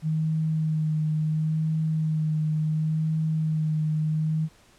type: tone with vibrato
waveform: sine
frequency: 156.4 Hz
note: D#3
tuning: 9 cents sharp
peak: -22 dBFS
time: 0.02-4.49 s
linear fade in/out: 50 ms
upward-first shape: sine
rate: 0.71 Hz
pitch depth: 19 cents each way
effects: pink hiss -57 dBFS RMS until 4.78 s + low-pass 10000 Hz 12 dB/octave